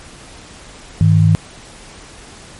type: tone pair together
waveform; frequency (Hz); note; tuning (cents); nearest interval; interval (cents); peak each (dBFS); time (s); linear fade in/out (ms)
sine; 102.18 / 158.5; G#2 / D#3; -28 / +32; minor sixth; 760; -10; 1.01-1.35; 0
effects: pink hiss -38 dBFS RMS until 2.59 s + MP3 48 kbps